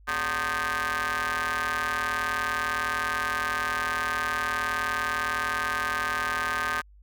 sawtooth ring-modulated tone, 161.2 Hz, E3, 38 cents flat, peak -19 dBFS, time 0.07-6.82 s, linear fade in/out 20 ms, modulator 1390 Hz, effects added 50 Hz sine -50 dBFS peak until 7.02 s

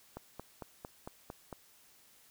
click train, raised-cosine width 1 ms, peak -28 dBFS, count 7, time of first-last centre 0.17-1.527 s, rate 4.42 Hz, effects white hiss -63 dBFS RMS until 2.3 s

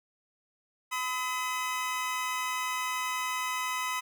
25% pulse tone pair together, 1011.2 / 1274 Hz, B5 / D#6, +41 / +41 cents, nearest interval major third, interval 400 cents, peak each -28 / -31 dBFS, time 0.91-4.01 s, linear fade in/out 20 ms, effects none

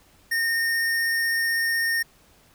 square tone with vibrato, 1835 Hz, A#6, 28 cents flat, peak -22 dBFS, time 0.31-2.03 s, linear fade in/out 10 ms, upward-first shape triangle, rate 16 Hz, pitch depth 8 cents each way, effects pink hiss -57 dBFS RMS until 2.54 s

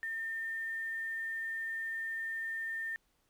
sine tone with quantisation, 1808 Hz, A6, 47 cents sharp, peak -35 dBFS, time 0.03-2.96 s, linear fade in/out 0 ms, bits 10, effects pink hiss -75 dBFS RMS until 3.29 s

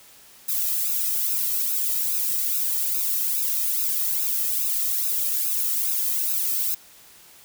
violet noise with flanger, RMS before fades -24 dBFS, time 0.48-6.75 s, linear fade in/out 10 ms, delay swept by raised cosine 0.77 to 1.62 ms, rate 2.4 Hz, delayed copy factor +0.95, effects white hiss -50 dBFS RMS until 7.44 s

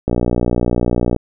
click train, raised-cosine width 2 ms, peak -3 dBFS, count 66, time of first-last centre 0.08-1.163 s, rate 60 Hz, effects none

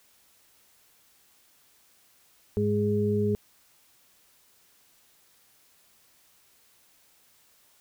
harmonic tone, 103.83 Hz, G#2, in tune, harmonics 1 / 2 / 4, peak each -28 / -27 / -26 dBFS, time 2.57-3.35 s, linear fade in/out 0 ms, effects white hiss -62 dBFS RMS until 7.8 s

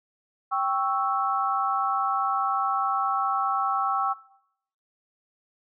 sine chord, C# diminished, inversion second, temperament equal, 784 / 1108.7 / 1318.5 Hz, G5 / C#6 / E6, 0 / 0 / 0 cents, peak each -27 dBFS, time 0.51-4.14 s, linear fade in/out 20 ms, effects noise-tail reverb RT60 0.7 s tail -18 dB re dry

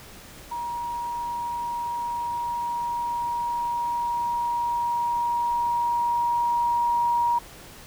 sine tone with level ramp, 950 Hz, A#5, 33 cents sharp, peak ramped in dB -28 to -19 dBFS, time 0.51-7.39 s, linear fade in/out 10 ms, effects pink hiss -45 dBFS RMS until 7.86 s

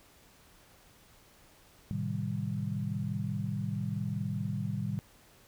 sine chord, A half-diminished seventh, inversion none, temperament equal, 110 / 130.81 / 155.56 / 196 Hz, A2 / C3 / Eb3 / G3, 0 / 0 / 0 / 0 cents, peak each -36 / -38 / -37 / -36 dBFS, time 1.91-4.99 s, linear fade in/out 0 ms, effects pink hiss -60 dBFS RMS until 5.47 s

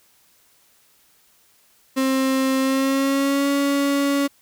35% pulse tone with pitch glide, 265 to 280.8 Hz, C4 to C#4, +22 to +22 cents, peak -16 dBFS, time 1.96-4.28 s, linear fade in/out 20 ms, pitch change +100 cents, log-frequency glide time 2.6-3.49 s, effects white hiss -58 dBFS RMS until 4.41 s

